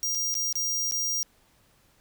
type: tone with dropouts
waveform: 45% pulse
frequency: 5700 Hz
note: F8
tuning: 34 cents sharp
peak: -26 dBFS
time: 0.03-1.23 s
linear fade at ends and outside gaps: 0 ms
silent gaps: 0.15-0.154 / 0.342-0.352 / 0.527-0.555 / 0.911-0.922 s
effects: pink hiss -63 dBFS RMS until 2 s